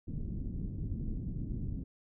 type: low-pass noise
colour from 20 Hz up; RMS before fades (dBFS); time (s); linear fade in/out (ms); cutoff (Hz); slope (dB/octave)
pink; -37; 0.07-1.84; 10; 260; 24
effects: none